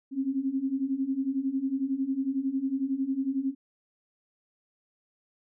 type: beating tone pair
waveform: sine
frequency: 261.6 / 272.6 Hz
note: C4 / C#4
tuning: 0 / -29 cents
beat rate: 11 Hz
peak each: -31 / -28 dBFS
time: 0.11-3.55 s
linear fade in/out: 50 ms
effects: none